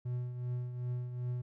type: tone with tremolo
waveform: triangle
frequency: 123.47 Hz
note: B2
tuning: in tune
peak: -30 dBFS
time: 0.05-1.42 s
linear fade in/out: 10 ms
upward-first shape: triangle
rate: 2.6 Hz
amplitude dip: 60%
effects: none